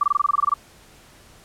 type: tone bursts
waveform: sine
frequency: 1164 Hz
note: D6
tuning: 16 cents flat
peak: -14 dBFS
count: 12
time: 0.01-0.54 s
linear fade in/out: 5 ms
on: 24 ms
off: 22 ms
effects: pink hiss -50 dBFS RMS until 1.44 s + low-pass 12000 Hz 12 dB/octave